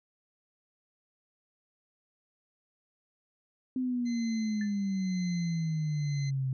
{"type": "exponential sweep", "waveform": "sine", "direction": "down", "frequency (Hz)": [258.9, 129.5], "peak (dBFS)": -28, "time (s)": [3.76, 6.53], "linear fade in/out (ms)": 2}
{"type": "tone with tremolo", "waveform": "10% pulse", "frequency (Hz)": 2050, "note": "C7", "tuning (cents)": -36, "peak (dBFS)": -32, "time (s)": [4.05, 6.31], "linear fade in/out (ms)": 20, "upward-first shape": "sine", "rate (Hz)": 1, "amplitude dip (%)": 65}
{"type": "tone with exponential decay", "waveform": "sine", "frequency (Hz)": 1764, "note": "A6", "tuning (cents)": 4, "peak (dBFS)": -36, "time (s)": [4.61, 4.75], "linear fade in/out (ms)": 2, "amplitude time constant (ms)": 29}
{"effects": ["resampled to 16000 Hz"]}